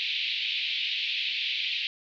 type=band-pass noise; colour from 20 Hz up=pink; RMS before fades=-30 dBFS; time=0-1.87 s; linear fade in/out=0 ms; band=2400 to 4000 Hz; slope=48 dB/octave; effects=none